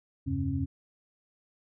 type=tone cluster; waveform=sine; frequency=81 / 94.5 / 134.6 / 272 Hz; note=E2 / F#2 / C3 / C#4; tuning=-30 / +37 / +49 / -33 cents; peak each=-35 / -33 / -33 / -32 dBFS; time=0.26-0.66 s; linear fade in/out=20 ms; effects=none